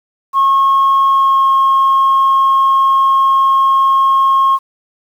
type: tone with pitch glide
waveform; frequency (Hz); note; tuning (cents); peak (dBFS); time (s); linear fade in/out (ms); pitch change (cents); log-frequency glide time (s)
sine; 1087 to 1079.5; C#6 to C#6; -34 to -46; -6; 0.33-4.59; 50; -12; 1.08-1.46
effects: tanh soft clip ceiling -5 dBFS + 7-bit